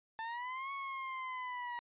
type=linear two-way sweep; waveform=30% pulse; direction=up then down; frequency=885 to 1108.7 to 955 Hz; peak=-36 dBFS; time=0.19-1.79 s; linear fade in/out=0 ms; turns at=0.72 s; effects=resampled to 8000 Hz